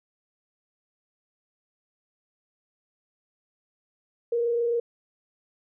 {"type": "tone with frequency modulation", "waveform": "sine", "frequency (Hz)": 471, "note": "A#4", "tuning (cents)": 18, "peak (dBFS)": -22, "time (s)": [4.32, 4.8], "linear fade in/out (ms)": 5, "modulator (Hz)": 27.3, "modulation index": 0.3, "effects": []}